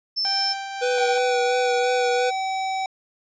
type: tone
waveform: sine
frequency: 5300 Hz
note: E8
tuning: 9 cents sharp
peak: -21 dBFS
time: 0.16-0.54 s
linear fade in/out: 20 ms
type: tone with tremolo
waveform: sawtooth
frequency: 784 Hz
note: G5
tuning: in tune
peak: -21 dBFS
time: 0.25-1.18 s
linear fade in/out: 0 ms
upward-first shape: triangle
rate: 1.7 Hz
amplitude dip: 50%
type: tone with vibrato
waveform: square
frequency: 491.8 Hz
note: B4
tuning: 7 cents flat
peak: -21 dBFS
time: 0.81-2.31 s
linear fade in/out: 20 ms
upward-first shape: sine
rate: 2.9 Hz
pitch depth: 20 cents each way
type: tone with pitch glide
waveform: square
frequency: 771 to 764.8 Hz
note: G5 to G5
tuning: -29 to -43 cents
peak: -24 dBFS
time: 0.98-2.86 s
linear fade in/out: 2 ms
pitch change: -14 cents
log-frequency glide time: 1.36-2.38 s
effects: resampled to 16000 Hz